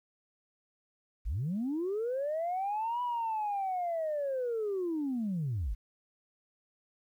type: linear two-way sweep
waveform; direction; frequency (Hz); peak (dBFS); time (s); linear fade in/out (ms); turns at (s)
sine; up then down; 39.29 to 987.8 to 39.29; -29; 1.25-5.75; 20; 3.02
effects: tanh soft clip ceiling -27 dBFS + 11-bit